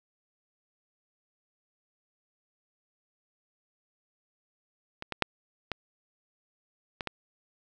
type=clicks; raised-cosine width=0.3 ms; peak=-21 / -17 / -6 / -15 / -17 / -16 dBFS; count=6; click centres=5.024 / 5.123 / 5.223 / 5.717 / 7.008 / 7.073 s; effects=none

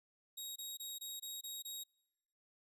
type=tone bursts; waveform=15% pulse; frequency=3784 Hz; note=A#7; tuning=25 cents sharp; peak=-36 dBFS; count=7; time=0.37-1.838 s; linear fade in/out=10 ms; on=190 ms; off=23 ms; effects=noise-tail reverb RT60 1.0 s tail -26 dB re dry + resampled to 32000 Hz

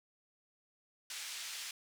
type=band-pass noise; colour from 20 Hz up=pink; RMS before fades=-44 dBFS; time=1.1-1.71 s; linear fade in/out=2 ms; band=2500 to 8700 Hz; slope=12 dB/octave; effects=none

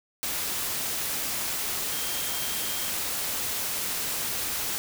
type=tone in noise; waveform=sine; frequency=3200 Hz; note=G7; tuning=35 cents sharp; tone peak=-40 dBFS; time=1.92-2.9 s; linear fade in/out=0 ms; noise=white; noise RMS=-30 dBFS; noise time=0.23-4.78 s; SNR=-13 dB; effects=none

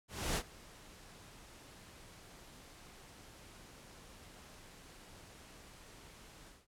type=noise with ADSR envelope; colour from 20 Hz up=pink; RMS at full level=-34 dBFS; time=0.08-6.67 s; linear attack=280 ms; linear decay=66 ms; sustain=-22 dB; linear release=190 ms; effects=low-pass 11000 Hz 12 dB/octave

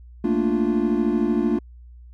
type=chord; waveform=triangle; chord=Bb major seventh; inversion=third; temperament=equal; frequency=220 / 233.1 / 293.7 / 349.2 Hz; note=A3 / Bb3 / D4 / F4; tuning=0 / 0 / 0 / 0 cents; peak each=-22 dBFS; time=0.24-1.59 s; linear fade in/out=5 ms; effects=added 60 Hz sine -41 dBFS peak until 2.13 s

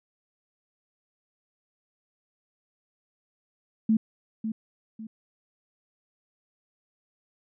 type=tone with echo; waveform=sine; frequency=220.5 Hz; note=A3; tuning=4 cents sharp; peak=-18 dBFS; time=3.89-3.97 s; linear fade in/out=5 ms; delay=550 ms; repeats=2; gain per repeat=-9 dB; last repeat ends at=5.07 s; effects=none

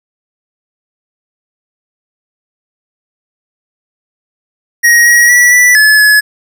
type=tone with pitch steps; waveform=square; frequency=1887 / 1902 / 1947 / 1968 / 1717 / 1701 Hz; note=A#6 / A#6 / B6 / B6 / A6 / G#6; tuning=+21 / +34 / -25 / -7 / -43 / +41 cents; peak=-4 dBFS; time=4.83-6.21 s; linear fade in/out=20 ms; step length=230 ms; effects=none

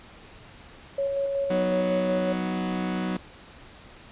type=tone with tremolo; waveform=sine; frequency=554.4 Hz; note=C#5; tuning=in tune; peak=-23 dBFS; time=0.98-2.33 s; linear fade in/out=5 ms; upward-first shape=square; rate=5.4 Hz; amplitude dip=25%
type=chord; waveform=40% pulse; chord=B major; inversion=second; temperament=equal; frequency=185 / 246.9 / 311.1 Hz; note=F#3 / B3 / D#4; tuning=0 / 0 / 0 cents; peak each=-27 / -33 / -33 dBFS; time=1.5-3.17 s; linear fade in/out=5 ms
effects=pink hiss -48 dBFS RMS until 4.11 s + resampled to 8000 Hz

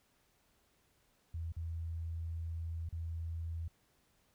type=tone with dropouts; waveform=sine; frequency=82.6 Hz; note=E2; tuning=4 cents sharp; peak=-37 dBFS; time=1.34-3.68 s; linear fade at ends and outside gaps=5 ms; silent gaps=1.522-1.565 / 2.89-2.925 s; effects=pink hiss -73 dBFS RMS until 4.34 s

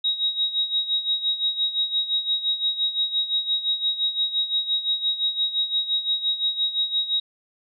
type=tone with tremolo; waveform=sine; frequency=3800 Hz; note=A#7; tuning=33 cents sharp; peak=-18 dBFS; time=0.04-7.2 s; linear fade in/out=5 ms; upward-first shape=sine; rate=5.8 Hz; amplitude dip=75%; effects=none

